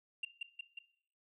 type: tone with echo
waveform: sine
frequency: 2775 Hz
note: F7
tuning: 12 cents flat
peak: -32 dBFS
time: 0.23-0.25 s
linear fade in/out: 5 ms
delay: 180 ms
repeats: 3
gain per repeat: -3 dB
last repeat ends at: 0.79 s
effects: noise-tail reverb RT60 0.6 s tail -17 dB re dry + tanh soft clip ceiling -33 dBFS